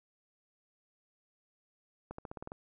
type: accelerating click train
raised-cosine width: 1 ms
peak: -28 dBFS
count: 8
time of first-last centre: 2.11-2.519 s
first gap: 74 ms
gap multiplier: 0.92
effects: none